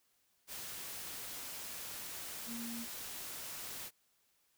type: tone in noise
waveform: sine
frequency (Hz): 233.1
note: A#3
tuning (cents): 0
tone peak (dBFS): -42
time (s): 2.46-2.87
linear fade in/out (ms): 50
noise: white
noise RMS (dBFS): -45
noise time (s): 0.47-3.91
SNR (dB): 0
effects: white hiss -75 dBFS RMS until 4.57 s